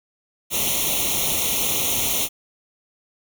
white noise with comb filter, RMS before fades -22 dBFS, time 0.5-2.29 s, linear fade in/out 50 ms, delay 0.31 ms, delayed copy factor +1, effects none

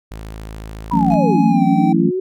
sawtooth tone, 53.9 Hz, A1, 35 cents flat, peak -25 dBFS, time 0.11-1.16 s, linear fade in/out 5 ms
sine linear two-way sweep, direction down then up, 1000 to 220 to 380.3 Hz, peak -17 dBFS, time 0.91-2.2 s, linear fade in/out 5 ms, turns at 1.44 s
sine chord, F# minor seventh, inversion third, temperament just, 166.5 / 185 / 222 / 277.5 Hz, E3 / F#3 / A3 / C#4, +18 / 0 / +16 / +2 cents, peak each -18 dBFS, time 0.92-2.11 s, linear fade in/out 20 ms
triangle tone with pitch glide, 835 to 774.6 Hz, G#5 to G5, +9 to -21 cents, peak -17 dBFS, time 1.1-1.93 s, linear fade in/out 10 ms, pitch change -130 cents, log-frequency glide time 1.47-1.64 s
effects none

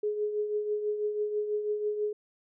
sine tone with tremolo, 420 Hz, G#4, 19 cents sharp, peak -25 dBFS, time 0.03-2.13 s, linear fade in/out 5 ms, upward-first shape triangle, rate 6.1 Hz, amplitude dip 60%, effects none

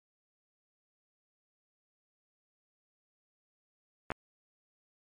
clicks, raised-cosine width 0.5 ms, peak -18 dBFS, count 2, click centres 4.104 / 4.118 s, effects MP3 64 kbps

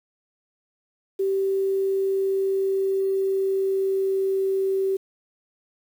sine tone with pitch glide, 388.3 to 385.6 Hz, G4 to G4, -16 to -28 cents, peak -20 dBFS, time 1.19-4.97 s, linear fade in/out 10 ms, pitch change -12 cents, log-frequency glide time 1.34-4.56 s, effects 8-bit

